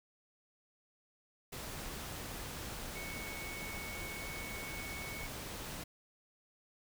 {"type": "tone in noise", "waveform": "sine", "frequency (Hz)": 2217, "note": "C#7", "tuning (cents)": 0, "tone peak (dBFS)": -45, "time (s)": [2.95, 5.27], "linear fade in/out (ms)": 10, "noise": "pink", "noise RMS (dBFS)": -44, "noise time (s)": [1.52, 5.84], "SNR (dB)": -4, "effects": []}